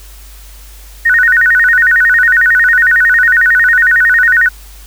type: tone with vibrato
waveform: sine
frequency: 1661.2 Hz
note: G#6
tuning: in tune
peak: -5 dBFS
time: 1.05-4.49 s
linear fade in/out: 10 ms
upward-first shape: square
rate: 11 Hz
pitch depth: 190 cents each way
effects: added 50 Hz sine -32 dBFS peak until 4.86 s + white hiss -39 dBFS RMS until 4.86 s